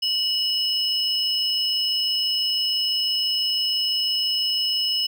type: tone pair together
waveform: triangle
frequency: 2941 / 5185 Hz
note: F#7 / E8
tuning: -11 / -29 cents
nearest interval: minor seventh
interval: 982 cents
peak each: -22 dBFS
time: 0.02-5.07 s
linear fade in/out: 10 ms
effects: none